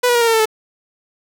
sawtooth tone with pitch steps, 493.9 / 483.7 / 473.8 / 464 / 454.5 / 445.1 / 436 Hz, B4 / B4 / A#4 / A#4 / A#4 / A4 / A4, 0 / -36 / +28 / -8 / -44 / +20 / -16 cents, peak -8 dBFS, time 0.03-0.457 s, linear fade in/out 10 ms, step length 61 ms, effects none

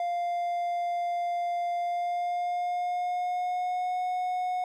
triangle tone with pitch glide, 698.5 to 729.4 Hz, F5 to F#5, 0 to -25 cents, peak -25 dBFS, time 0-4.64 s, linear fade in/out 2 ms, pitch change +75 cents, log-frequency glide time 1.77-4 s, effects none

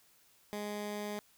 15% pulse tone, 207.7 Hz, G#3, in tune, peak -31 dBFS, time 0.53-1.19 s, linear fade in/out 0 ms, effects white hiss -66 dBFS RMS until 1.37 s

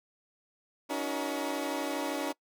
20% pulse tone cluster, 283.1 / 315.6 / 369.3 / 471.6 Hz, C#4 / D#4 / F#4 / A#4, +37 / +25 / -3 / +20 cents, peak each -29 / -32 / -35 / -36 dBFS, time 0.89-2.33 s, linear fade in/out 20 ms, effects noise-tail reverb RT60 0.1 s tail -23 dB re dry

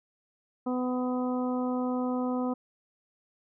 harmonic tone, 251.2 Hz, B3, 30 cents sharp, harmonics 1 / 2 / 3 / 4 / 5, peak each -28 / -34 / -38 / -40 / -42 dBFS, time 0.66-2.54 s, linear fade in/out 10 ms, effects none

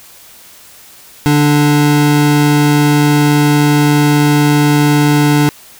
square tone pair together, 146.5 / 294.7 Hz, D3 / D4, -4 / +6 cents, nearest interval octave, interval 1210 cents, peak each -11 dBFS, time 1.26-5.49 s, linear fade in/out 0 ms, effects white hiss -39 dBFS RMS until 5.79 s

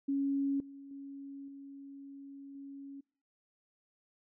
sine tone with level steps, 277.2 Hz, C#4, in tune, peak -29 / -47 / -43 / -46 / -44 dBFS, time 0.08-3.01 s, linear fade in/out 10 ms, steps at 0.6 / 0.91 / 1.48 / 2.55 s, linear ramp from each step 2 ms, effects noise-tail reverb RT60 0.5 s tail -25 dB re dry

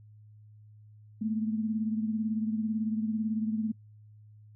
sine beating tone pair, 216.9 / 234.9 Hz, A3 / A#3, -25 / +13 cents, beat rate 18 Hz, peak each -28 / -36 dBFS, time 1.21-3.72 s, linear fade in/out 10 ms, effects noise-tail reverb RT60 0.1 s tail -22 dB re dry + added 106 Hz sine -51 dBFS peak until 4.55 s

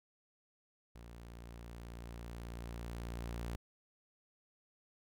sawtooth tone with level ramp, 58.27 Hz, A#1, in tune, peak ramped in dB -47 to -35 dBFS, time 0.95-3.56 s, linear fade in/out 5 ms, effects none

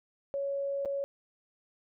sine tone with dropouts, 557 Hz, C#5, 8 cents sharp, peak -30 dBFS, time 0.34-1.04 s, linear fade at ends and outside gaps 0 ms, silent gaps 0.85-0.857 s, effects none

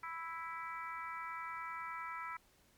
harmonic tone, 329.7 Hz, E4, in tune, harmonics 3 / 4 / 5 / 6 / 7, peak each -46 / -44 / -54 / -49 / -51 dBFS, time 0.03-2.37 s, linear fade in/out 5 ms, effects pink hiss -69 dBFS RMS until 2.77 s + MP3 96 kbps

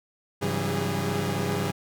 sawtooth tone cluster, 100.2 / 137.3 / 166.7 / 190.8 / 409.2 Hz, G2 / C#3 / E3 / G3 / G#4, +38 / -16 / +20 / -47 / -26 cents, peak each -28 dBFS, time 0.41-1.72 s, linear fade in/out 20 ms, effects none

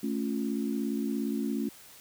sine chord, A augmented, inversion none, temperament equal, 220 / 277.2 / 349.2 Hz, A3 / C#4 / E#4, 0 / 0 / 0 cents, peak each -31 / -32 / -37 dBFS, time 0.03-1.69 s, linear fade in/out 5 ms, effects white hiss -52 dBFS RMS until 2 s

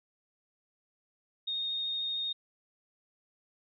sine tone with vibrato, 3700 Hz, A#7, 14 cents flat, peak -31 dBFS, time 1.47-2.33 s, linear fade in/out 10 ms, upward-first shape triangle, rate 13 Hz, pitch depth 10 cents each way, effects none

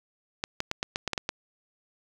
clicks, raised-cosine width 0.2 ms, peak -11 dBFS, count 9, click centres 0.439 / 0.604 / 0.714 / 0.829 / 0.959 / 1.077 / 1.133 / 1.178 / 1.291 s, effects 7-bit

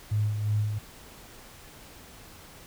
sine tone with tremolo, 105.6 Hz, G#2, 29 cents sharp, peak -22 dBFS, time 0.11-0.79 s, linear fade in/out 10 ms, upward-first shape sine, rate 2.8 Hz, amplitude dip 50%, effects pink hiss -49 dBFS RMS until 2.66 s

